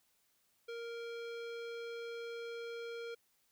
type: tone with low-pass filter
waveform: square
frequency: 466.2 Hz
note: A#4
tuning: in tune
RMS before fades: -44 dBFS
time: 0.68-3.15 s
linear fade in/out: 10 ms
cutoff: 3700 Hz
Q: 1.2
effects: white hiss -75 dBFS RMS until 3.51 s